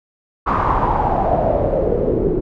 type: noise with low-pass filter sweep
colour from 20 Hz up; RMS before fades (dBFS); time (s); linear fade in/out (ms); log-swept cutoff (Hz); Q
pink; -17; 0.46-2.41; 20; 1200 to 370; 5.6
effects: none